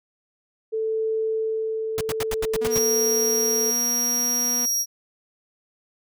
sine tone with tremolo, 441.4 Hz, A4, 5 cents sharp, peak -21 dBFS, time 0.72-3.72 s, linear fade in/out 20 ms, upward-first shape sine, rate 0.58 Hz, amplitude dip 35%
pink noise bursts, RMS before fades -28 dBFS, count 8, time 1.98-2.785 s, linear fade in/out 0 ms, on 28 ms, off 83 ms
sawtooth tone with pitch glide, 240 to 242.9 Hz, B3 to B3, -49 to -29 cents, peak -27 dBFS, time 2.61-4.66 s, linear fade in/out 10 ms, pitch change +20 cents, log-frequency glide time 3.81-4.5 s
40% pulse tone, 5660 Hz, F8, 22 cents sharp, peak -20 dBFS, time 2.7-4.86 s, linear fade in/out 50 ms
effects none

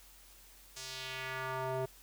square tone with band-pass filter sweep, 130.81 Hz, C3, in tune, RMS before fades -39 dBFS, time 0.76-1.86 s, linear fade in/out 10 ms, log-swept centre 6500 to 530 Hz, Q 1.5, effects added 45 Hz sine -61 dBFS peak until 2.02 s + white hiss -59 dBFS RMS until 2.02 s

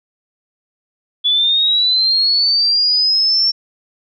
sine linear sweep, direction up, 3414 to 5460 Hz, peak -11 dBFS, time 1.24-3.52 s, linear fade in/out 20 ms, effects none

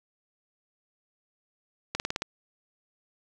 slowing click train, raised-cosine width 0.2 ms, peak -12 dBFS, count 6, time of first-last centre 1.95-2.221 s, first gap 49 ms, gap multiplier 1.05, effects none

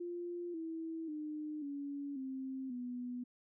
sine tone with pitch steps, 348.7 / 325.3 / 303.6 / 283.2 / 264.3 / 246.6 Hz, F4 / E4 / D#4 / C#4 / C4 / B3, -3 / -23 / -42 / +37 / +18 / -2 cents, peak -39 dBFS, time 0-3.24 s, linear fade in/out 10 ms, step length 540 ms, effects none

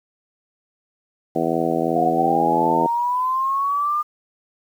harmonic tone, 82.8 Hz, E2, 8 cents sharp, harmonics 2 / 3 / 4 / 5 / 6 / 7 / 8 / 9, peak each -29 / -26 / -24 / -27 / -26 / -30 / -26 / -26 dBFS, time 1.35-2.87 s, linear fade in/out 10 ms
sine linear sweep, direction up, 698.5 to 1211 Hz, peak -18 dBFS, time 1.95-4.03 s, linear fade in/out 20 ms
effects 8-bit

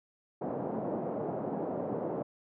white band-pass noise, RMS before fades -35 dBFS, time 0.41-2.23 s, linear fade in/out 10 ms, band 140 to 690 Hz, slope 24 dB/octave, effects none

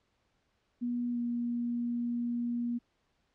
sine tone with pitch glide, 241.8 to 238.6 Hz, B3 to A#3, -36 to +41 cents, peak -30 dBFS, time 0.81-2.79 s, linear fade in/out 20 ms, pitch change -23 cents, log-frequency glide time 1.12-1.18 s, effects pink hiss -75 dBFS RMS until 3.34 s + low-pass 5000 Hz 12 dB/octave

